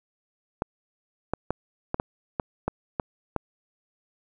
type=clicks; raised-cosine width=1 ms; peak=-11 dBFS; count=9; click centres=0.621 / 1.336 / 1.506 / 1.944 / 1.999 / 2.398 / 2.68 / 2.998 / 3.363 s; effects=none